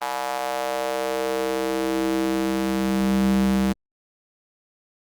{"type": "tone with high-pass filter sweep", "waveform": "square", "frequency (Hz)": 65.4, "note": "C2", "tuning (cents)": 0, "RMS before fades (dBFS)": -23, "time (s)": [0.01, 3.73], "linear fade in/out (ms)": 10, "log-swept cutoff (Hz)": [820, 160], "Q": 3.1, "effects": ["Opus 32 kbps"]}